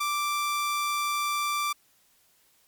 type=tone; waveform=sawtooth; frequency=1174.7 Hz; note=D6; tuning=in tune; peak=-22 dBFS; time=0-1.73 s; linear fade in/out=10 ms; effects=white hiss -64 dBFS RMS until 2.67 s + MP3 96 kbps